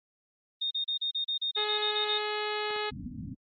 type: tone bursts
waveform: sine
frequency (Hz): 3681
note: A#7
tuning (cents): -23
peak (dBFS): -28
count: 12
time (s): 0.61-2.184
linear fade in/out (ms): 10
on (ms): 100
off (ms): 34
type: harmonic tone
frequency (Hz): 421.9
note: G#4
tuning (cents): +27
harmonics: 1 / 2 / 3 / 4 / 5 / 6 / 7 / 8 / 9 / 10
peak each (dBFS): -34 / -37 / -39 / -40 / -41 / -42 / -42 / -43 / -44 / -44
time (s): 1.56-2.91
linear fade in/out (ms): 20
type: clicks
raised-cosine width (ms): 0.5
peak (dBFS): -29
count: 2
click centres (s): 2.707 / 2.762
type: low-pass noise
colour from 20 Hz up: white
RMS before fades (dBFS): -39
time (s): 2.9-3.35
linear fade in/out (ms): 20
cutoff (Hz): 280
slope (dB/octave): 96
effects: high-pass 60 Hz 12 dB/octave + Opus 24 kbps